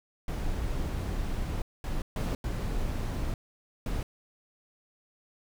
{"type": "noise bursts at uneven times", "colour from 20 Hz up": "brown", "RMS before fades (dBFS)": -31, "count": 5, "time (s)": [[0.28, 1.62], [1.84, 2.02], [2.16, 2.35], [2.44, 3.34], [3.86, 4.03]], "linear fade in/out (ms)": 2, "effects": []}